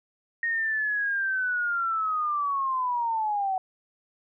sine linear sweep, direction down, 1864.7 to 744 Hz, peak -24 dBFS, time 0.43-3.58 s, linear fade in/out 2 ms, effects none

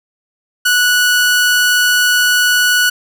sawtooth tone, 1473 Hz, F#6, 8 cents flat, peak -6 dBFS, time 0.65-2.9 s, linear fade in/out 10 ms, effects none

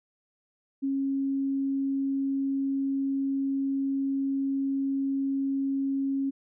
sine tone, 272.9 Hz, C#4, 27 cents flat, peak -25 dBFS, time 0.82-6.31 s, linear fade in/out 20 ms, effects none

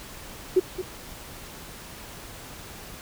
sine tone with echo, 370 Hz, F#4, in tune, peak -14 dBFS, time 0.56-0.6 s, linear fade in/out 10 ms, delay 220 ms, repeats 1, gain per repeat -12 dB, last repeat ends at 0.82 s, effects pink hiss -42 dBFS RMS until 3.01 s

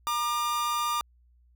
45% pulse tone pair together, 944.7 / 1201 Hz, A#5 / D6, +23 / +38 cents, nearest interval major third, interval 415 cents, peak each -33 / -27 dBFS, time 0.07-1.01 s, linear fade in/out 0 ms, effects added 60 Hz sine -58 dBFS peak until 1.55 s

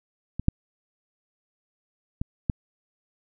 clicks, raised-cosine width 5 ms, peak -17 / -6 / -15 / -10 dBFS, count 4, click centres 0.396 / 0.484 / 2.215 / 2.498 s, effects none

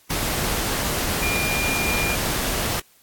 sine tone in noise, 2408 Hz, D7, 43 cents sharp, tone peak -24 dBFS, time 1.22-2.15 s, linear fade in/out 5 ms, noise pink, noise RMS -24 dBFS, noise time 0.1-2.8 s, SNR -3 dB, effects white hiss -56 dBFS RMS until 3.02 s + AAC 64 kbps

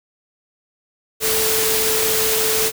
sine tone in noise, 440 Hz, A4, in tune, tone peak -22 dBFS, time 1.2-2.72 s, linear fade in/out 50 ms, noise white, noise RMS -19 dBFS, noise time 1.2-2.72 s, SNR -6 dB, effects none

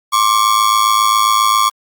45% pulse ring-modulated tone, 1118 Hz, C#6, 14 cents sharp, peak -7 dBFS, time 0.12-1.7 s, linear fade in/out 20 ms, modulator 53.7 Hz, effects Opus 48 kbps

